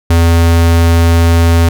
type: tone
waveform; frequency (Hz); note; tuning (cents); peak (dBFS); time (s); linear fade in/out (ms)
square; 83.9; E2; +31; -6; 0.1-1.69; 5
effects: none